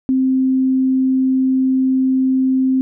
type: tone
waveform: sine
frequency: 261.6 Hz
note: C4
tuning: in tune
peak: -12 dBFS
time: 0.09-2.81 s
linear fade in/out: 0 ms
effects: none